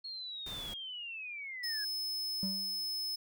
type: linear sweep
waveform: sine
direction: down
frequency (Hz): 4306 to 1617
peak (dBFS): -40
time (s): 0.04-1.85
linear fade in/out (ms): 10
type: noise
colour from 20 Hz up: pink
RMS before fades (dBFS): -47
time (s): 0.46-0.74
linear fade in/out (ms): 5
type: tone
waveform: 45% pulse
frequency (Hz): 5200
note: E8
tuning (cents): -24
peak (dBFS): -35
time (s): 1.63-3.16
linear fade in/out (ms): 10
type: tone with exponential decay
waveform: triangle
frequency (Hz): 192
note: G3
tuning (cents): -36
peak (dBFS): -30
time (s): 2.43-2.88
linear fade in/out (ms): 0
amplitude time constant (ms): 96
effects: none